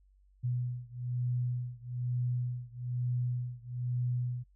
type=beating tone pair; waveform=sine; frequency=122.8 / 123.9 Hz; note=B2 / B2; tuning=-9 / +6 cents; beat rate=1.1 Hz; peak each=-34 / -35 dBFS; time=0.43-4.44 s; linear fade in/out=20 ms; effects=noise-tail reverb RT60 0.1 s tail -24 dB re dry + added 48 Hz sine -61 dBFS peak until 4.55 s